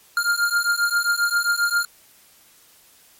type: beating tone pair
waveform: square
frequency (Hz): 1400 / 1407.5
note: F6 / F6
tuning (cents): +4 / +13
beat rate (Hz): 7.5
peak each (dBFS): -22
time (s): 0.17-1.85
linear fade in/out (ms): 2
effects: white hiss -53 dBFS RMS until 3.19 s + MP3 64 kbps